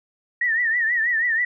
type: tone with vibrato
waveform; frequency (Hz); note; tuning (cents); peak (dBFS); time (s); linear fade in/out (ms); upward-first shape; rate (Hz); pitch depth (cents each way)
sine; 1864.7; A#6; 0; -18; 0.41-1.45; 5; triangle; 6.2; 120
effects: none